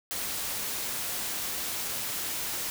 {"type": "noise", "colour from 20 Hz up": "white", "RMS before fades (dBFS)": -33, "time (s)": [0.11, 2.7], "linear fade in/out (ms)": 0, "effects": []}